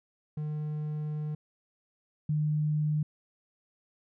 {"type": "tone pair in turn", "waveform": ["triangle", "sine"], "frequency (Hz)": [151.5, 151.5], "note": ["D#3", "D#3"], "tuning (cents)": [-46, -46], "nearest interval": "unison", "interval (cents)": 0, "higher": "neither", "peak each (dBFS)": [-29, -25], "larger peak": "second", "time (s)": [[0.37, 1.35], [2.29, 3.03]], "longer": "first", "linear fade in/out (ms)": 5, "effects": []}